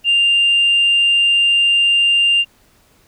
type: tone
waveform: sine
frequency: 2794 Hz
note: F7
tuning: in tune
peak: -9 dBFS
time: 0.04-2.45 s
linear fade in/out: 50 ms
effects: tanh soft clip ceiling -7 dBFS + pink hiss -54 dBFS RMS until 3.07 s